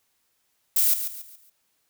violet noise with echo, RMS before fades -20 dBFS, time 0.76-0.94 s, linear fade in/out 5 ms, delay 140 ms, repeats 4, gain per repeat -9 dB, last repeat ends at 1.5 s, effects white hiss -71 dBFS RMS until 1.89 s

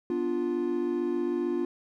triangle chord, B diminished, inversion none, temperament equal, 246.9 / 293.7 / 349.2 Hz, B3 / D4 / F4, 0 / 0 / 0 cents, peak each -31 / -31 / -26 dBFS, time 0.1-1.65 s, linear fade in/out 2 ms, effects none

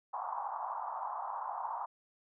pink band-pass noise, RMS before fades -39 dBFS, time 0.13-1.86 s, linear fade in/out 10 ms, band 770 to 1100 Hz, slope 48 dB/octave, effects none

